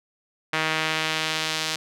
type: tone with band-pass filter sweep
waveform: sawtooth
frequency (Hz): 157.8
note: D#3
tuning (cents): +25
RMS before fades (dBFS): -26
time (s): 0.53-1.76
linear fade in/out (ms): 5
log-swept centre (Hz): 2100 to 4500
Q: 1.1
effects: none